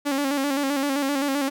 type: tone with vibrato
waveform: sawtooth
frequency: 278.9 Hz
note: C#4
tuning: 11 cents sharp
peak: -18 dBFS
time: 0.05-1.5 s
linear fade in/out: 20 ms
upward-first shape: square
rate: 7.7 Hz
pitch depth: 56 cents each way
effects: none